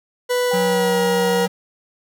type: tone with pitch glide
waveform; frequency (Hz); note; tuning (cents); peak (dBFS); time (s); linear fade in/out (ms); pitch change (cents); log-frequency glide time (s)
40% pulse; 493.9 to 476.5; B4 to A#4; 0 to +38; -16; 0.29-1.47; 20; -62; 0.46-1.01
type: tone with vibrato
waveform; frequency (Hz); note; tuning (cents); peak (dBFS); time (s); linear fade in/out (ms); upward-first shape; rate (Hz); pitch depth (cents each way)
sine; 784; G5; 0; -26; 0.51-1.47; 5; sine; 2.2; 34
type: tone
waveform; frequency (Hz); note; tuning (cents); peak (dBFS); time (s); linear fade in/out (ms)
square; 183.4; F#3; -15; -23; 0.53-1.48; 10
effects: none